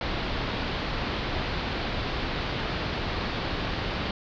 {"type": "low-pass noise", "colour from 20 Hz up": "pink", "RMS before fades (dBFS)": -30, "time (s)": [0.01, 4.11], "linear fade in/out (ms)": 2, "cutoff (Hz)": 4600, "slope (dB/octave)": 48, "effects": []}